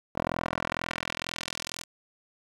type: tone with band-pass filter sweep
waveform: 10% pulse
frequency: 42.12 Hz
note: E1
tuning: 38 cents sharp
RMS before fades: -34 dBFS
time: 0.15-1.84 s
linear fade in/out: 10 ms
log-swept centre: 700 to 6800 Hz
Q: 0.92
effects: 9-bit